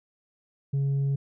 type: tone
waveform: sine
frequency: 138.59 Hz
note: C#3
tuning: in tune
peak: -20 dBFS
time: 0.73-1.16 s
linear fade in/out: 10 ms
effects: tanh soft clip ceiling -22 dBFS